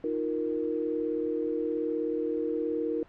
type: chord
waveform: sine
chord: Eb suspended second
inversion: none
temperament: just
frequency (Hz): 311.1 / 350 / 466.7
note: Eb4 / F4 / Bb4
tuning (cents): 0 / +4 / +2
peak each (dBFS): -32 / -34 / -30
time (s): 0.04-3.03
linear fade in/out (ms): 2
effects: pink hiss -56 dBFS RMS until 3.08 s + low-pass 2000 Hz 12 dB/octave